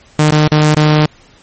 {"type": "tone with dropouts", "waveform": "sawtooth", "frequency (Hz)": 152.2, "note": "D#3", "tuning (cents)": -38, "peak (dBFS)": -3, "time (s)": [0.19, 1.06], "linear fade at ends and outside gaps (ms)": 2, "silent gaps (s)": [[0.307, 0.322], [0.477, 0.517], [0.746, 0.766]], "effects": ["pink hiss -45 dBFS RMS until 1.42 s", "MP3 32 kbps"]}